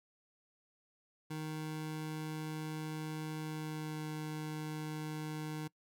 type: tone with pitch glide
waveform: 25% pulse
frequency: 155.56 to 154.22 Hz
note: D#3 to D#3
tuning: 0 to -15 cents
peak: -35 dBFS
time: 1.3-5.68 s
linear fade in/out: 10 ms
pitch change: -15 cents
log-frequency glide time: 3.4-4.05 s
effects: noise-tail reverb RT60 0.1 s tail -23 dB re dry